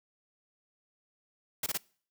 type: noise bursts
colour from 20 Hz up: white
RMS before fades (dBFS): -32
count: 3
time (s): 1.63-1.775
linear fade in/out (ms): 5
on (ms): 33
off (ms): 23
effects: noise-tail reverb RT60 0.5 s tail -25 dB re dry